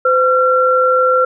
sine tone pair together, 510.9 / 1364 Hz, C5 / F6, -41 / -41 cents, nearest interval octave + perfect fourth, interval 1700 cents, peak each -12 dBFS, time 0.05-1.25 s, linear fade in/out 5 ms, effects none

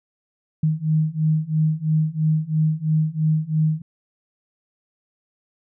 sine beating tone pair, 154.7 / 157.7 Hz, D#3 / D#3, -10 / +24 cents, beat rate 3 Hz, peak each -21 / -20 dBFS, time 0.63-3.82 s, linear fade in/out 5 ms, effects none

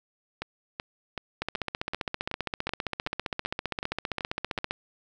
two click trains, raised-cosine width 0.3 ms, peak -13 / -16 dBFS, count 51 / 12, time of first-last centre 1.42-4.709 / 0.42-4.587 s, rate 15.2 / 2.64 Hz, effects none

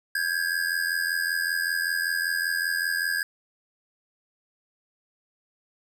square ring-modulated tone, 1635 Hz, G#6, 28 cents flat, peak -22 dBFS, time 0.15-3.23 s, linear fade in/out 2 ms, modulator 42.6 Hz, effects none

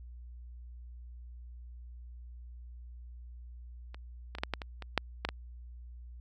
clicks, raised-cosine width 0.3 ms, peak -30 / -24 / -23 / -14 / -15 / -23 / -26 / -9 / -14 / -17 dBFS, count 10, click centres 3.945 / 4.351 / 4.385 / 4.435 / 4.537 / 4.618 / 4.823 / 4.977 / 5.25 / 5.289 s, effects added 60 Hz sine -45 dBFS peak until 6.2 s

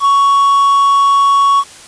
triangle tone with quantisation, 1115 Hz, C#6, 10 cents sharp, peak -5 dBFS, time 0-1.64 s, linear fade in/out 50 ms, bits 5, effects white hiss -36 dBFS RMS until 1.87 s + resampled to 22050 Hz

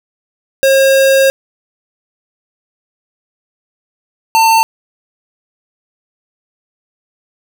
square tone pair in turn, 539 / 897.9 Hz, C#5 / A5, -49 / +35 cents, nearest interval major sixth, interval 884 cents, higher second, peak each -7 dBFS, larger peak neither, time 0.63-1.3 / 4.35-4.63 s, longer first, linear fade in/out 0 ms, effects none

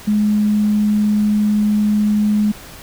sine tone, 210 Hz, G#3, 19 cents sharp, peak -12 dBFS, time 0.07-2.52 s, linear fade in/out 10 ms, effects pink hiss -37 dBFS RMS until 2.82 s

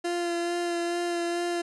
30% pulse tone with vibrato, 345.1 Hz, F4, 21 cents flat, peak -24 dBFS, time 0.04-1.62 s, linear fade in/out 10 ms, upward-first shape sine, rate 2.3 Hz, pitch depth 16 cents each way, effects resampled to 24000 Hz

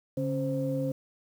sine tone cluster, 142.6 / 273.3 / 523 Hz, C#3 / C#4 / C5, +49 / -24 / -1 cents, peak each -31 dBFS, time 0.17-0.92 s, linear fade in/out 5 ms, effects tanh soft clip ceiling -18 dBFS + 9-bit

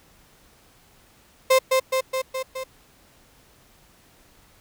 35% pulse tone with echo, 523 Hz, C5, 1 cent flat, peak -12 dBFS, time 1.5-1.59 s, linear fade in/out 10 ms, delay 210 ms, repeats 5, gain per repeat -3 dB, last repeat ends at 2.64 s, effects pink hiss -56 dBFS RMS until 4.6 s

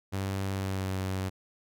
sawtooth tone with pitch glide, 97 to 94.68 Hz, G2 to F#2, -18 to +40 cents, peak -26 dBFS, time 0.12-1.3 s, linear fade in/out 20 ms, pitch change -42 cents, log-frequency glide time 0.53-0.91 s, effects none

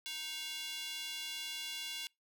square tone with high-pass filter, 311.1 Hz, D#4, in tune, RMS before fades -42 dBFS, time 0.06-2.07 s, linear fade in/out 0 ms, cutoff 3000 Hz, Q 2.3, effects noise-tail reverb RT60 0.2 s tail -26 dB re dry

